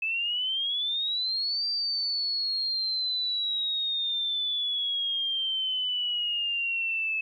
sine exponential two-way sweep, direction up then down, 2600 to 4699 to 2600 Hz, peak -26 dBFS, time 0.02-7.21 s, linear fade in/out 5 ms, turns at 1.66 s, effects 11-bit

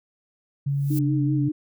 sine tone with pitch glide, 140.4 to 136.32 Hz, C#3 to C#3, +22 to -29 cents, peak -21 dBFS, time 0.66-1.49 s, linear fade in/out 10 ms, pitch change -51 cents, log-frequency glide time 0.88-1.15 s
violet noise with exponential growth, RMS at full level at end -32 dBFS, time 0.69-0.99 s, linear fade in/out 5 ms, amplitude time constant 65 ms
sine tone with vibrato, 299.9 Hz, D4, 36 cents sharp, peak -23 dBFS, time 0.9-1.52 s, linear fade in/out 10 ms, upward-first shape sine, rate 5.2 Hz, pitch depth 45 cents each way
effects none

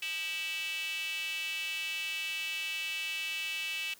square tone with high-pass filter, 175.7 Hz, F3, 11 cents sharp, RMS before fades -36 dBFS, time 0.02-3.94 s, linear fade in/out 5 ms, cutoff 2700 Hz, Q 7.4, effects white hiss -58 dBFS RMS until 3.99 s

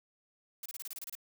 blue noise bursts, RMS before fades -42 dBFS, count 10, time 0.63-1.152 s, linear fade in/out 2 ms, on 27 ms, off 28 ms, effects none

